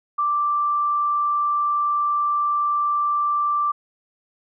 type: tone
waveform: sine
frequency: 1174.7 Hz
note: D6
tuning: in tune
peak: -18 dBFS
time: 0.18-3.72 s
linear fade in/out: 10 ms
effects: none